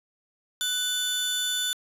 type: tone pair together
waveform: sawtooth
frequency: 1490 / 3516 Hz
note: F#6 / A7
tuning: +12 / -2 cents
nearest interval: octave + minor third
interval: 1486 cents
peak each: -29 / -23 dBFS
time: 0.61-1.73 s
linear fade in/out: 0 ms
effects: resampled to 32000 Hz + 8-bit